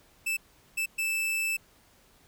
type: tone bursts at uneven times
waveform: 45% pulse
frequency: 2637 Hz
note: E7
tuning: in tune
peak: -27 dBFS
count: 3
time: 0.26-0.37 / 0.77-0.86 / 0.98-1.57 s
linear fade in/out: 10 ms
effects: pink hiss -61 dBFS RMS until 2.27 s